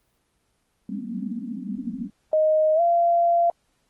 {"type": "band-pass noise", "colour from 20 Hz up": "pink", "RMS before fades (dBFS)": -31, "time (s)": [0.89, 2.1], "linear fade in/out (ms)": 2, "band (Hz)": [190, 270], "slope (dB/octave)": 96}
{"type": "tone with pitch glide", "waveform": "sine", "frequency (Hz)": [622.3, 686.5], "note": ["D#5", "F5"], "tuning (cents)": [0, -30], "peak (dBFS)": -16, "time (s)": [2.33, 3.5], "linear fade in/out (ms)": 2, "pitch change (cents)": 170, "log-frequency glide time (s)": [2.75, 2.81]}
{"effects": ["pink hiss -69 dBFS RMS until 3.89 s", "Opus 24 kbps"]}